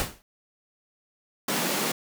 pink noise with exponential decay, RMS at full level -24 dBFS, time 0-0.22 s, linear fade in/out 0 ms, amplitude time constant 47 ms
pink high-pass noise, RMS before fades -27 dBFS, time 1.48-1.92 s, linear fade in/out 5 ms, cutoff 160 Hz, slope 48 dB/octave
effects none

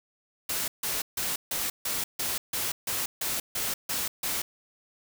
white noise bursts, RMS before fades -30 dBFS, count 12, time 0.49-4.42 s, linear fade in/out 5 ms, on 190 ms, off 150 ms, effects none

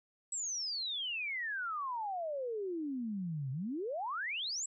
sine exponential two-way sweep, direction down then up, 7902 to 126.8 to 7902 Hz, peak -35 dBFS, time 0.32-4.66 s, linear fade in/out 5 ms, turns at 3.51 s, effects none

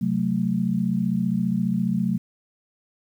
sine chord, F# diminished, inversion second, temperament equal, 130.81 / 185 / 220 Hz, C3 / F#3 / A3, 0 / 0 / 0 cents, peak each -29 / -23 / -24 dBFS, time 0.01-2.18 s, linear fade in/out 10 ms, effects 9-bit

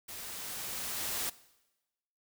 white noise with level ramp, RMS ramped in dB -44 to -34 dBFS, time 0.08-1.3 s, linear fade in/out 10 ms, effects noise-tail reverb RT60 1.0 s tail -19 dB re dry

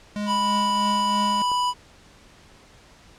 square tone with tremolo, 207.4 Hz, G#3, 2 cents flat, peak -25 dBFS, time 0.16-1.42 s, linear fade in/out 0 ms, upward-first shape triangle, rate 3.1 Hz, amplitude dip 50%
square tone, 987.8 Hz, B5, in tune, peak -21 dBFS, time 0.26-1.74 s, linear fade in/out 50 ms
clicks, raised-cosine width 1 ms, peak -31 / -23 dBFS, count 2, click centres 0.7 / 1.517 s
effects pink hiss -51 dBFS RMS until 3.18 s + low-pass 7000 Hz 12 dB/octave

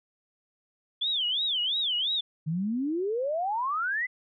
sine tone with vibrato, 3333 Hz, G#7, 5 cents sharp, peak -25 dBFS, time 1.01-2.21 s, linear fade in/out 10 ms, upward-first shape sine, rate 2.9 Hz, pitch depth 250 cents each way
sine exponential sweep, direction up, 150 to 2065 Hz, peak -26 dBFS, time 2.46-4.07 s, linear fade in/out 20 ms
effects none

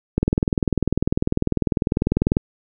click train, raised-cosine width 3 ms, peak -4 dBFS, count 45, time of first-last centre 0.18-2.369 s, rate 20.1 Hz, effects none

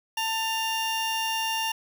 35% pulse tone pair together, 893 / 2796 Hz, A5 / F7, +25 / +1 cents, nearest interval octave + minor sixth, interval 1976 cents, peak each -27 dBFS, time 0.17-1.72 s, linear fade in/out 5 ms, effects none

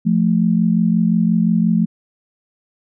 sine tone pair together, 174.3 / 220 Hz, F3 / A3, -3 / 0 cents, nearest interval major third, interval 403 cents, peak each -15 dBFS, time 0.05-1.86 s, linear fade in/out 20 ms, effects none

